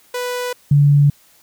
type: tone pair in turn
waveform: sawtooth / sine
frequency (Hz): 493.9 / 143.82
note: B4 / D3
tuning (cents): 0 / -36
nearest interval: octave + major sixth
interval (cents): 2136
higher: first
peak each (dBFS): -17 / -8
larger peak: second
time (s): 0.14-0.53 / 0.71-1.1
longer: neither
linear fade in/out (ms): 5
effects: white hiss -52 dBFS RMS until 1.42 s